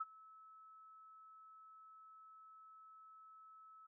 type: tone with ADSR envelope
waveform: sine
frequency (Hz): 1300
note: E6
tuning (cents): -24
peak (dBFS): -36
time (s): 0-3.87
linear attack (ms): 10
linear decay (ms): 32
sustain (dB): -22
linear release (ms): 12
effects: none